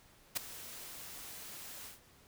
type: noise with ADSR envelope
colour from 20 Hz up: white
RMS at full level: -31 dBFS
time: 0.35-2 s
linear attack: 21 ms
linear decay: 5 ms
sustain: -17 dB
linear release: 140 ms
effects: pink hiss -63 dBFS RMS until 2.27 s